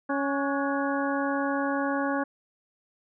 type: harmonic tone with a mistuned harmonic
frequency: 278.4 Hz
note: C#4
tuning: 8 cents sharp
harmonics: 1 / 2 / 3 / 4 / 5 / 6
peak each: -28 / -31 / -33 / -34 / -35 / -36 dBFS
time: 0.09-2.24 s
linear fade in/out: 10 ms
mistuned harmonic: 5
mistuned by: +75 cents
effects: none